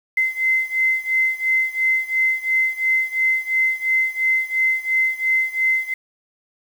sine beating tone pair, 2062 / 2064.9 Hz, C7 / C7, -26 / -23 cents, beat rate 2.9 Hz, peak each -19 / -21 dBFS, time 0.17-5.94 s, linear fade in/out 5 ms, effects 7-bit

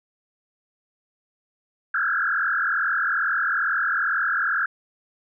sine tone with frequency modulation, 1506 Hz, F#6, 30 cents sharp, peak -20 dBFS, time 1.94-4.66 s, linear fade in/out 5 ms, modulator 42.3 Hz, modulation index 4.2, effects none

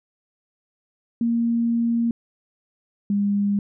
sine tone pair in turn, 233.1 / 202.4 Hz, A#3 / G#3, 0 / -44 cents, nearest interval major second, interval 244 cents, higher first, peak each -18 dBFS, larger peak neither, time 1.21-2.11 / 3.1-3.59 s, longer first, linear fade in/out 2 ms, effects none

